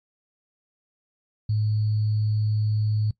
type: tone with sample-and-hold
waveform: sine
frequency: 107 Hz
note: A2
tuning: 48 cents flat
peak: -20 dBFS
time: 1.49-3.11 s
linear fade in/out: 5 ms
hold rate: 4410 Hz
effects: noise-tail reverb RT60 0.1 s tail -21 dB re dry + MP3 32 kbps